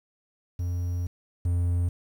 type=tone pair in turn; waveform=triangle; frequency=88 / 87.39 Hz; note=F2 / F2; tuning=+14 / +2 cents; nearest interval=unison; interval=12 cents; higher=first; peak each=-24 / -20 dBFS; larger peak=second; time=0.59-1.07 / 1.45-1.89 s; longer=first; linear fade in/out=5 ms; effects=9-bit